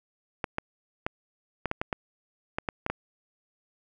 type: clicks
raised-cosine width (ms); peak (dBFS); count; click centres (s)
0.5; -13; 11; 0.442 / 0.584 / 1.065 / 1.657 / 1.714 / 1.815 / 1.928 / 2.585 / 2.688 / 2.864 / 2.9
effects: none